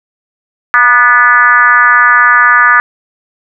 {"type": "tone with frequency modulation", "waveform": "sine", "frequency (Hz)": 1472, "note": "F#6", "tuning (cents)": -9, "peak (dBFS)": -3, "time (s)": [0.74, 2.8], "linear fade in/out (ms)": 0, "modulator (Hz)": 256, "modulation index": 1.5, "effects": []}